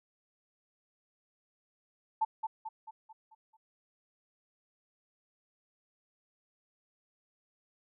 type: tone with echo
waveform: sine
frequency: 882 Hz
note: A5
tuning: 4 cents sharp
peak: -25 dBFS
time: 2.21-2.25 s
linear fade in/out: 10 ms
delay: 220 ms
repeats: 6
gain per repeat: -6 dB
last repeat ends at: 3.57 s
effects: none